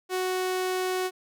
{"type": "tone", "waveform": "sawtooth", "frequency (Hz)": 370, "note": "F#4", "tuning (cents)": 0, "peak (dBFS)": -22, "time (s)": [0.09, 1.11], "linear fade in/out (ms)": 50, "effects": []}